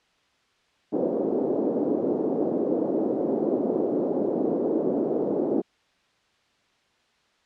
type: band-pass noise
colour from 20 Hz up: pink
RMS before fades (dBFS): -25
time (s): 0.92-5.62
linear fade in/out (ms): 20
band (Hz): 260 to 520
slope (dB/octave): 24
effects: white hiss -65 dBFS RMS until 7.45 s + low-pass 4000 Hz 12 dB/octave